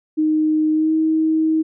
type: tone with pitch glide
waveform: sine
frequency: 310 to 316.9 Hz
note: D#4 to D#4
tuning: -6 to +32 cents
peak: -14 dBFS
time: 0.17-1.63 s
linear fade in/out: 20 ms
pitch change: +38 cents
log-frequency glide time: 0.72-0.93 s
effects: none